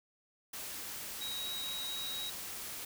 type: tone in noise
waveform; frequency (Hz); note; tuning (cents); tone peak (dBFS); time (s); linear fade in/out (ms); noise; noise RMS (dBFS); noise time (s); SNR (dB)
sine; 3824; A#7; +43; -38; 1.21-2.3; 5; white; -43; 0.53-2.85; +2
effects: none